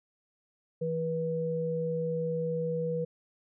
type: tone pair together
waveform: sine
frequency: 163.81 / 486.5 Hz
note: E3 / B4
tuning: -11 / -26 cents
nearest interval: octave + perfect fifth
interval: 1885 cents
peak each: -33 / -30 dBFS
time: 0.81-3.05 s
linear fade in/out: 10 ms
effects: none